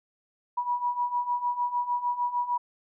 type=beating tone pair; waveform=sine; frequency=968 / 974.6 Hz; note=B5 / B5; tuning=-35 / -23 cents; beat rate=6.6 Hz; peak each=-31 / -27 dBFS; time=0.57-2.58 s; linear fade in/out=10 ms; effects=none